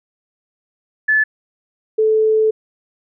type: tone pair in turn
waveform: sine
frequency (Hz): 1733 / 436.3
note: A6 / A4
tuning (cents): -27 / -15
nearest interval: 2 octaves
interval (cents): 2388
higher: first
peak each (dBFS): -11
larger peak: neither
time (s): 1.08-1.24 / 1.98-2.51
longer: second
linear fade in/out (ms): 10
effects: none